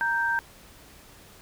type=tone pair together; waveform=sine; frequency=931.4 / 1568 Hz; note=A#5 / G6; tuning=-2 / 0 cents; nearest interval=major sixth; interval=902 cents; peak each=-28 / -24 dBFS; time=0.01-0.39 s; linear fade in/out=0 ms; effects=pink hiss -51 dBFS RMS until 1.41 s